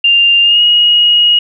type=tone with pitch glide; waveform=sine; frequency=2794 to 2886 Hz; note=F7 to F#7; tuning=0 to -44 cents; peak=-5 dBFS; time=0.04-1.39 s; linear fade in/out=5 ms; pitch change=+56 cents; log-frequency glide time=0.42-0.62 s; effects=none